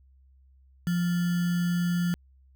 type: tone with sample-and-hold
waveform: sine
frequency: 174.61 Hz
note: F3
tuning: in tune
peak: -23 dBFS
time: 0.87-2.14 s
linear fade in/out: 0 ms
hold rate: 1575 Hz
effects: added 66 Hz sine -55 dBFS peak until 2.55 s